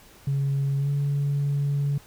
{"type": "tone with pitch glide", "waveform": "sine", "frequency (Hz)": [138.59, 142.24], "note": ["C#3", "C#3"], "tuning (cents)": [0, 45], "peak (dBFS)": -20, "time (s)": [0.27, 1.98], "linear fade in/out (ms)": 5, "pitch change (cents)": 45, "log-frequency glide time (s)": [0.78, 0.89], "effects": ["tanh soft clip ceiling -19 dBFS", "pink hiss -52 dBFS RMS until 2.06 s"]}